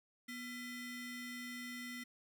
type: ring-modulated tone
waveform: 40% pulse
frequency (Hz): 1122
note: C#6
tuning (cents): +21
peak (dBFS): -40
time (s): 0.28-2.04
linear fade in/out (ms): 10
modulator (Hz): 878
effects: none